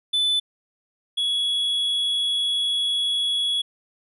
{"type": "tone pair in turn", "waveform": "triangle", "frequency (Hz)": [3500, 3362], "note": ["A7", "G#7"], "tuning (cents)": [-10, 20], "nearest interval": "minor second", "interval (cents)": 70, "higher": "first", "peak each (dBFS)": [-17, -19], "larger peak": "first", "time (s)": [[0.13, 0.4], [1.17, 3.62]], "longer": "second", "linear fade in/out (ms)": 10, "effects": ["resampled to 32000 Hz"]}